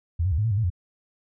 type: tone with pitch steps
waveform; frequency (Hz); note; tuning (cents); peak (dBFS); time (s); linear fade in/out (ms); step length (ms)
sine; 83.7 / 94.7 / 74.8 / 105.4 / 114.3 / 98.6 / 112.1 / 88; E2 / F#2 / D2 / G#2 / A#2 / G2 / A2 / F2; +27 / +41 / +32 / +26 / -34 / +11 / +33 / +14; -20; 0.19-0.702; 10; 64
effects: none